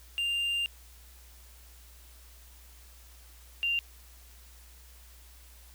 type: tone pair in turn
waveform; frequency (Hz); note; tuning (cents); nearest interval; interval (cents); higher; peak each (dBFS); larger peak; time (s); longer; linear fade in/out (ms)
triangle / sine; 2794 / 2783; F7 / F7; 0 / -7; unison; 7; first; -26; neither; 0.18-0.66 / 3.63-3.79; first; 0
effects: added 60 Hz sine -52 dBFS peak until 5.74 s + white hiss -57 dBFS RMS until 5.74 s